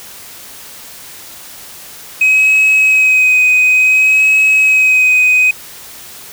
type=tone with vibrato; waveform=sine; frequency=2532 Hz; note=D#7; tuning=30 cents sharp; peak=-4 dBFS; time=2.21-5.51 s; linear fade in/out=5 ms; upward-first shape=sine; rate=0.57 Hz; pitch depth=19 cents each way; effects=tanh soft clip ceiling -5 dBFS + white hiss -33 dBFS RMS until 6.32 s